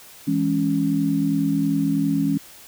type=chord; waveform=sine; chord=C# minor; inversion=first; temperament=equal; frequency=164.81 / 207.7 / 277.2 Hz; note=E3 / G#3 / C#4; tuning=0 / 0 / 0 cents; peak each=-24 / -25 / -20 dBFS; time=0.27-2.38 s; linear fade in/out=10 ms; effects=white hiss -45 dBFS RMS until 2.67 s